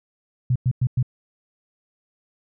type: tone bursts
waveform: sine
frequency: 125.4 Hz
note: B2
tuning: 27 cents sharp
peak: -16 dBFS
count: 4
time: 0.5-1.028 s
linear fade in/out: 5 ms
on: 57 ms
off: 100 ms
effects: none